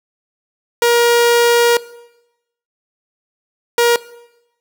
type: tone pair in turn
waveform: sawtooth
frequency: 473.9 / 473.9 Hz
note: A#4 / A#4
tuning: +28 / +28 cents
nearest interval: unison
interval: 0 cents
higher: neither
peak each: -6 dBFS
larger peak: neither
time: 0.82-1.77 / 3.78-3.96 s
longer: first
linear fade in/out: 2 ms
effects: noise-tail reverb RT60 0.9 s tail -19 dB re dry